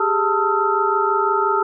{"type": "tone cluster", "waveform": "sine", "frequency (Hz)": [393.6, 419.5, 891, 1274, 1361], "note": ["G4", "G#4", "A5", "D#6", "F6"], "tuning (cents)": [7, 17, 22, 41, -45], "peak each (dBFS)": [-22, -25, -21, -21, -22], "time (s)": [0, 1.63], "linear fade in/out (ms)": 5, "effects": []}